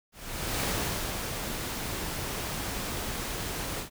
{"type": "noise with ADSR envelope", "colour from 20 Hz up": "pink", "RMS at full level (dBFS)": -29, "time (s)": [0.12, 3.9], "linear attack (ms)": 510, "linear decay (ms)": 510, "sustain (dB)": -5, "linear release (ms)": 110, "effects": []}